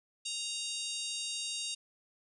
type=harmonic tone; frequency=932.3 Hz; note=A#5; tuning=in tune; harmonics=3 / 4 / 5 / 6 / 7 / 8 / 9 / 10; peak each=-42 / -40 / -43 / -47 / -45 / -45 / -49 / -46 dBFS; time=0.25-1.75 s; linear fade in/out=10 ms; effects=none